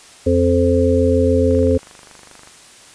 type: harmonic tone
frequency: 87 Hz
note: F2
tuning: 6 cents flat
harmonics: 1 / 3 / 5 / 6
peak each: -17 / -17 / -17 / -17 dBFS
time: 0.26-1.78 s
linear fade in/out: 10 ms
type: click train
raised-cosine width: 0.5 ms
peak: -26 dBFS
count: 25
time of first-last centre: 1.51-2.474 s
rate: 24.9 Hz
effects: white hiss -43 dBFS RMS until 2.94 s + resampled to 22050 Hz